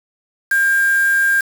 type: tone with quantisation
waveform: sine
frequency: 1601 Hz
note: G6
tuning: 36 cents sharp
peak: -12 dBFS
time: 0.51-1.41 s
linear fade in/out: 5 ms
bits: 4
effects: none